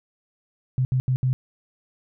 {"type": "tone bursts at uneven times", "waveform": "sine", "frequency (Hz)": 128.8, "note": "C3", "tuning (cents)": -27, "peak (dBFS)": -18, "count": 4, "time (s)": [[0.78, 0.85], [0.92, 1], [1.08, 1.16], [1.23, 1.33]], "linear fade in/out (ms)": 0, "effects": []}